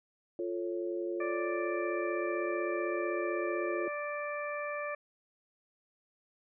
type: chord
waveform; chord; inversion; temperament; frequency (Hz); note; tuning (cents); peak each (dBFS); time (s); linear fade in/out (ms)
sine; F augmented; none; equal with one note detuned; 349.2 / 440 / 551.5; F4 / A4 / C#5; 0 / 0 / -9; -34 / -40 / -40; 0.39-3.88; 2
type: harmonic tone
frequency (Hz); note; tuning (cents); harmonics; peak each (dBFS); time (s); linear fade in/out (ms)
587.3; D5; 0; 1 / 2 / 3 / 4; -37 / -40 / -42 / -43; 1.2-4.95; 5
effects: none